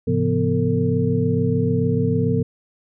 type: tone cluster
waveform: sine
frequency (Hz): 106.1 / 132.9 / 170.7 / 247.5 / 450.9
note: G#2 / C3 / F3 / B3 / A4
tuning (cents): +38 / +27 / -39 / +4 / +42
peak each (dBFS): -23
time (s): 0.07-2.43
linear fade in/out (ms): 10
effects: none